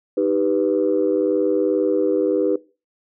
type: chord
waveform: sine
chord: Eb augmented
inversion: none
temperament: equal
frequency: 311.1 / 392 / 493.9 Hz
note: Eb4 / G4 / B4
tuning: 0 / 0 / 0 cents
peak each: -21 / -20 / -19 dBFS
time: 0.17-2.56 s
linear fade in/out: 5 ms
effects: noise-tail reverb RT60 0.3 s tail -19 dB re dry + tanh soft clip ceiling -8 dBFS